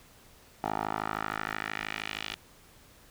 10% pulse tone with band-pass filter sweep, 53 Hz, G#1, 36 cents sharp, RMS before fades -35 dBFS, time 0.64-2.35 s, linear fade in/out 0 ms, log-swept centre 820 to 3200 Hz, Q 2, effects pink hiss -57 dBFS RMS until 3.1 s

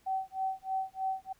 sine tone with tremolo, 764 Hz, G5, 45 cents flat, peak -28 dBFS, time 0.06-1.33 s, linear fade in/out 10 ms, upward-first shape sine, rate 3.2 Hz, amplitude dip 100%, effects pink hiss -67 dBFS RMS until 1.39 s

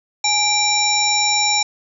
harmonic tone with a mistuned harmonic, 784 Hz, G5, in tune, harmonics 1 / 3 / 5 / 7 / 9, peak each -21 / -21 / -21 / -21 / -21 dBFS, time 0.24-1.63 s, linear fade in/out 5 ms, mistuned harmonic 1, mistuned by +110 cents, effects none

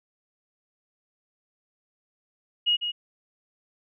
sine tone with echo, 2883 Hz, F#7, 46 cents flat, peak -19 dBFS, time 2.66-2.77 s, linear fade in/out 20 ms, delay 150 ms, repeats 1, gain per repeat -7 dB, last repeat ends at 2.92 s, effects none

